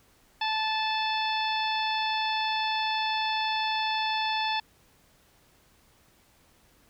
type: harmonic tone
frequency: 874 Hz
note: A5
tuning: 12 cents flat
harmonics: 1 / 2 / 3 / 4 / 5 / 6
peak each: -28 / -35 / -34 / -33 / -38 / -41 dBFS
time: 0.41-4.6 s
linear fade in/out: 5 ms
effects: pink hiss -62 dBFS RMS until 6.89 s